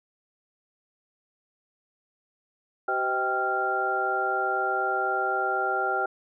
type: tone cluster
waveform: sine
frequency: 382.7 / 511 / 635 / 783 / 1388 Hz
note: G4 / C5 / D#5 / G5 / F6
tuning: -42 / -41 / +35 / -2 / -11 cents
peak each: -32 / -35 / -34 / -28 / -27 dBFS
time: 2.88-6.06 s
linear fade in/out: 5 ms
effects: none